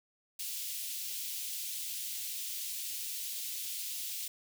white high-pass noise, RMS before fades -39 dBFS, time 0.39-4.28 s, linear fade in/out 5 ms, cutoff 2700 Hz, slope 24 dB/octave, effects none

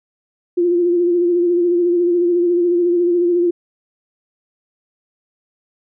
sine tone with vibrato, 349.2 Hz, F4, in tune, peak -12 dBFS, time 0.57-3.51 s, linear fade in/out 10 ms, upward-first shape sine, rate 14 Hz, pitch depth 38 cents each way, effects none

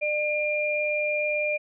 sine tone pair together, 599.2 / 2397 Hz, D5 / D7, +35 / +35 cents, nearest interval 2 octaves, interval 2400 cents, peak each -26 dBFS, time 0.01-1.58 s, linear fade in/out 20 ms, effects none

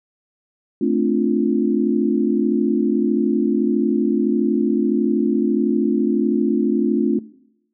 sine chord, D minor seventh, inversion second, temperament equal, 220 / 261.6 / 293.7 / 349.2 Hz, A3 / C4 / D4 / F4, 0 / 0 / 0 / 0 cents, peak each -21 dBFS, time 0.81-7.19 s, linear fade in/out 5 ms, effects noise-tail reverb RT60 0.8 s tail -20 dB re dry

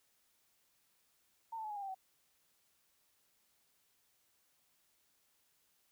sine tone with pitch steps, 909 / 882.1 / 856 / 830.7 / 806.1 / 782.2 / 759.1 Hz, A#5 / A5 / A5 / G#5 / G5 / G5 / F#5, -44 / +4 / -48 / 0 / +48 / -4 / +44 cents, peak -40 dBFS, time 1.52-1.947 s, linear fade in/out 10 ms, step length 61 ms, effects white hiss -75 dBFS RMS until 5.91 s

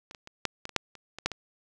clicks, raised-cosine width 0.2 ms, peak -26 / -26 / -27 / -9 / -19 / -26 / -6 / -30 / -22 / -8 / -19 dBFS, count 11, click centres 0.111 / 0.148 / 0.274 / 0.453 / 0.654 / 0.693 / 0.763 / 0.953 / 1.186 / 1.26 / 1.317 s, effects none

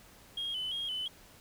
sine tone with vibrato, 3136 Hz, G7, in tune, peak -32 dBFS, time 0.37-1.08 s, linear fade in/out 5 ms, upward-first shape square, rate 2.9 Hz, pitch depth 65 cents each way, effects tanh soft clip ceiling -30 dBFS + pink hiss -57 dBFS RMS until 1.4 s

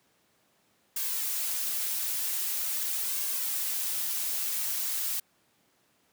blue noise with flanger, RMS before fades -31 dBFS, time 0.96-5.2 s, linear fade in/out 5 ms, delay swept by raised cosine 1.8 to 6 ms, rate 0.44 Hz, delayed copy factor +0.5, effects pink hiss -68 dBFS RMS until 6.12 s + high-pass 150 Hz 12 dB/octave

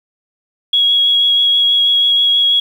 sine tone with vibrato, 3322 Hz, G#7, in tune, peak -9 dBFS, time 0.73-2.6 s, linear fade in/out 5 ms, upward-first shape triangle, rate 6.2 Hz, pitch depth 14 cents each way, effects 7-bit

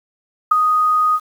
sine tone with ADSR envelope, 1244.5 Hz, D#6, in tune, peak -5 dBFS, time 0.51-1.2 s, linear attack 9 ms, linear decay 8 ms, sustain -7 dB, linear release 53 ms, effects 7-bit

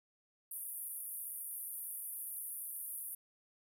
pink band-pass noise, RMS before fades -44 dBFS, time 0.51-3.15 s, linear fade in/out 5 ms, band 9500 to 15000 Hz, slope 96 dB/octave, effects none

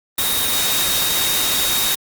sine tone in noise, 3741 Hz, A#7, 5 cents sharp, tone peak -22 dBFS, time 0.18-1.95 s, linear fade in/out 5 ms, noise white, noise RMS -19 dBFS, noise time 0.18-1.95 s, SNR -6 dB, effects Opus 32 kbps

